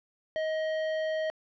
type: tone with hard clipping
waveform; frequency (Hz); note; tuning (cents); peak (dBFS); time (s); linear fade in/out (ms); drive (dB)
sine; 630; D#5; +21; -30; 0.36-1.3; 0; 12
effects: low-pass 4000 Hz 12 dB/octave